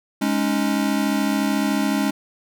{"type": "chord", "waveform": "square", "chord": "Ab suspended fourth", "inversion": "none", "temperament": "equal", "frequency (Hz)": [207.7, 277.2, 311.1], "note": ["Ab3", "Db4", "Eb4"], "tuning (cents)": [0, 0, 0], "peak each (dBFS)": [-23, -23, -27], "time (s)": [0.21, 2.11], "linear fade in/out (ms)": 10, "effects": []}